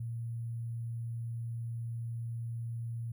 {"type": "tone with sample-and-hold", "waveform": "sine", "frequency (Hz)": 116.2, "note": "A#2", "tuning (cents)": -5, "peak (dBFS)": -35, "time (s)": [0, 3.12], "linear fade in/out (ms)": 5, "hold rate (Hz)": 11025, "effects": []}